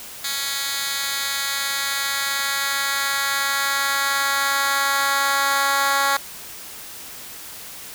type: tone with high-pass filter sweep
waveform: 10% pulse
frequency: 277.2 Hz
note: C#4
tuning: in tune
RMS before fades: -22 dBFS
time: 0.24-6.17 s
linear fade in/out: 5 ms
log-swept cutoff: 3000 to 970 Hz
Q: 1
effects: white hiss -37 dBFS RMS until 7.94 s